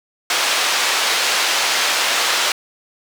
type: band-pass noise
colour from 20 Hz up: white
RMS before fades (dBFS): -18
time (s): 0.3-2.52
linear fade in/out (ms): 2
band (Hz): 580 to 4600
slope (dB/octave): 12
effects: none